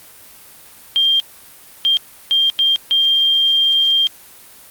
sine tone bursts at uneven times, 3189 Hz, G7, 29 cents sharp, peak -11 dBFS, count 5, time 0.96-1.2 / 1.85-1.97 / 2.31-2.5 / 2.59-2.76 / 2.91-4.07 s, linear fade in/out 0 ms, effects white hiss -42 dBFS RMS until 4.7 s + Opus 32 kbps

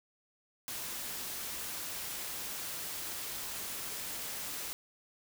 white noise, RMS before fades -40 dBFS, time 0.68-4.73 s, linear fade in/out 0 ms, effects none

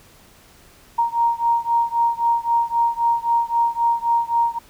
sine beating tone pair, 932.3 / 936.1 Hz, A#5 / A#5, 0 / +7 cents, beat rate 3.8 Hz, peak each -19 / -20 dBFS, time 0.98-4.59 s, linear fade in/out 10 ms, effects pink hiss -50 dBFS RMS until 4.69 s

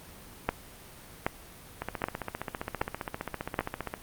two click trains, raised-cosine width 0.5 ms, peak -10 / -17 dBFS, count 5 / 33, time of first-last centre 0.49-3.591 / 1.82-3.939 s, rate 1.29 / 15.1 Hz, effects pink hiss -49 dBFS RMS until 4.02 s + Opus 32 kbps

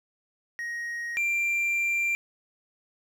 triangle tone pair in turn, 1880 / 2369 Hz, A#6 / D7, +14 / +14 cents, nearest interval major third, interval 400 cents, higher second, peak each -29 / -22 dBFS, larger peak second, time 0.59-1.17 / 1.17-2.15 s, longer second, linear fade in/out 0 ms, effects none

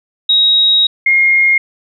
sine tone pair in turn, 3798 / 2137 Hz, A#7 / C7, +32 / +36 cents, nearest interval minor seventh, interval 996 cents, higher first, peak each -7 dBFS, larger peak neither, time 0.29-0.87 / 1.06-1.58 s, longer first, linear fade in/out 5 ms, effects none

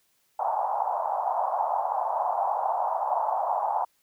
white band-pass noise, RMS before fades -27 dBFS, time 0.39-3.85 s, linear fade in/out 5 ms, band 680 to 940 Hz, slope 48 dB/octave, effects white hiss -69 dBFS RMS until 4.02 s

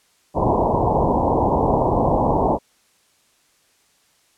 white low-pass noise, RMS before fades -18 dBFS, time 0.34-2.59 s, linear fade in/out 50 ms, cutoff 1000 Hz, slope 96 dB/octave, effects white hiss -60 dBFS RMS until 4.37 s + low-pass 10000 Hz 12 dB/octave

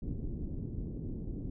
pink low-pass noise, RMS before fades -38 dBFS, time 0.02-1.5 s, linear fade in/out 5 ms, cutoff 340 Hz, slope 24 dB/octave, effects none

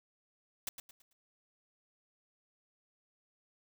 white noise with echo, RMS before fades -38 dBFS, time 0.67-0.69 s, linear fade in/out 2 ms, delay 110 ms, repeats 4, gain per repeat -9 dB, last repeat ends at 1.13 s, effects none

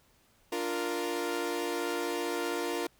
sawtooth chord, Bb major, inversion first, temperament equal, 293.7 / 349.2 / 466.2 Hz, D4 / F4 / Bb4, 0 / 0 / 0 cents, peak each -34 / -30 / -31 dBFS, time 0.52-2.87 s, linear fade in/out 5 ms, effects pink hiss -66 dBFS RMS until 2.99 s

